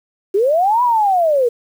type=linear two-way sweep; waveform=sine; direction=up then down; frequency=370 to 1000 to 457.9 Hz; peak=-11 dBFS; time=0.34-1.49 s; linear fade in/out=10 ms; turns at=0.83 s; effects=7-bit